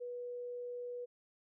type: tone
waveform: sine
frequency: 488.1 Hz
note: B4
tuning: 20 cents flat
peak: -40 dBFS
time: 0-1.06 s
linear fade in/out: 20 ms
effects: none

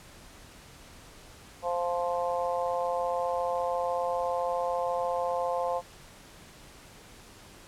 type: harmonic tone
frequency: 174.61 Hz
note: F3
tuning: in tune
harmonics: 3 / 4 / 5 / 6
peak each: -30 / -32 / -34 / -36 dBFS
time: 1.62-5.82 s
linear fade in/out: 50 ms
effects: pink hiss -51 dBFS RMS until 7.67 s + low-pass 11000 Hz 12 dB/octave

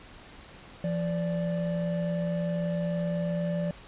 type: tone pair together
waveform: triangle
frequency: 171.03 / 585 Hz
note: F3 / D5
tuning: -36 / -7 cents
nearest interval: octave + major sixth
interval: 2129 cents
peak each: -26 / -30 dBFS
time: 0.84-3.71 s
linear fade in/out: 2 ms
effects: pink hiss -49 dBFS RMS until 3.87 s + resampled to 8000 Hz

